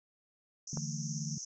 pink band-pass noise, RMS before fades -44 dBFS, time 0.67-1.45 s, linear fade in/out 5 ms, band 5600 to 6500 Hz, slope 96 dB/octave
sine chord, D suspended second, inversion none, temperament just, 146.83 / 165.19 / 220.2 Hz, D3 / E3 / A3, 0 / +4 / +2 cents, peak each -38 / -41 / -43 dBFS, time 0.73-1.38 s, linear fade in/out 2 ms
click, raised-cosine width 1 ms, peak -28 dBFS, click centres 0.773 s
effects none

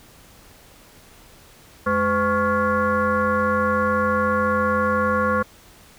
sine tone with frequency modulation, 807 Hz, G#5, 50 cents flat, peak -17 dBFS, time 1.86-5.43 s, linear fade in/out 10 ms, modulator 298 Hz, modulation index 2.3, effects pink hiss -49 dBFS RMS until 5.98 s

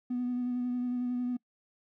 triangle tone with vibrato, 246.9 Hz, B3, in tune, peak -26 dBFS, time 0.1-1.37 s, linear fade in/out 10 ms, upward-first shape sine, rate 11 Hz, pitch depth 18 cents each way, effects noise-tail reverb RT60 0.1 s tail -26 dB re dry + tanh soft clip ceiling -26 dBFS

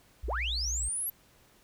sine tone, 59.4 Hz, A#1, 33 cents sharp, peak -32 dBFS, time 0.23-0.89 s, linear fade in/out 10 ms
sine linear sweep, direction up, 293.7 to 11780 Hz, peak -30 dBFS, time 0.28-1.1 s, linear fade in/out 5 ms
effects tanh soft clip ceiling -22 dBFS + pink hiss -62 dBFS RMS until 1.63 s

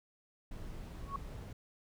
brown noise, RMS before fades -45 dBFS, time 0.51-1.53 s, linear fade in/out 5 ms
sine tone with exponential growth, 1108.7 Hz, C#6, in tune, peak -32 dBFS, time 1.01-1.16 s, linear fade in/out 2 ms, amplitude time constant 31 ms
effects none

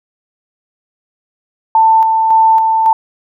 sine tone with tremolo, 890 Hz, A5, 20 cents sharp, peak -5 dBFS, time 1.75-2.93 s, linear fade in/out 2 ms, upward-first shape square, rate 1.8 Hz, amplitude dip 35%, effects none

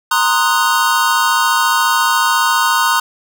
square chord, C half-diminished seventh, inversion third, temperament equal, 932.3 / 1046.5 / 1244.5 / 1480 Hz, Bb5 / C6 / Eb6 / Gb6, 0 / 0 / 0 / 0 cents, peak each -18 dBFS, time 0.11-3 s, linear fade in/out 5 ms, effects none

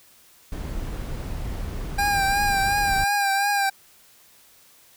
brown noise, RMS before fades -30 dBFS, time 0.52-3.04 s, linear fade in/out 2 ms
25% pulse tone with vibrato, 800 Hz, G5, 35 cents sharp, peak -16 dBFS, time 1.98-3.7 s, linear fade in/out 10 ms, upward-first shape triangle, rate 2.8 Hz, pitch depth 48 cents each way
effects white hiss -54 dBFS RMS until 4.96 s

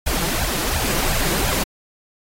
pink noise with flanger, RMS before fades -21 dBFS, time 0.06-1.64 s, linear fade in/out 10 ms, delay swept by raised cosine 1.2 to 6 ms, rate 2.8 Hz, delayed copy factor +0.85, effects AAC 48 kbps

